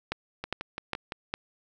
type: two click trains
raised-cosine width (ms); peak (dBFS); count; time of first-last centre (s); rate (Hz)
0.3; -13 / -18; 4 / 5; 0.12-1.34 / 0.44-1.121; 2.46 / 5.87
effects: none